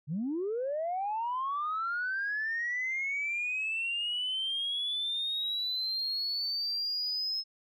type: linear sweep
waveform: sine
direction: up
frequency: 131.8 to 5190 Hz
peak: -29 dBFS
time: 0.07-7.44 s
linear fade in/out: 50 ms
effects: tanh soft clip ceiling -26 dBFS